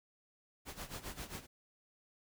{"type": "noise with tremolo", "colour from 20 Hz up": "pink", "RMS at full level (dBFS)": -43, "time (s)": [0.65, 1.47], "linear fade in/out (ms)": 50, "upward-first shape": "sine", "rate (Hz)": 7.5, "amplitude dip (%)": 80, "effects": []}